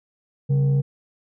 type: tone with frequency modulation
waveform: sine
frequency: 138.59 Hz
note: C#3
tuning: in tune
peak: -15 dBFS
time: 0.49-0.82 s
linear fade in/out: 20 ms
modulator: 335 Hz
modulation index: 0.28
effects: tanh soft clip ceiling -12 dBFS